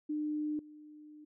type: tone with level steps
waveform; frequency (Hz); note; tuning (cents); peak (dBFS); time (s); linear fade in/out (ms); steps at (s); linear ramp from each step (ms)
sine; 301.6; D4; +46; -32 / -50; 0.09-1.25; 10; 0.59; 2
effects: none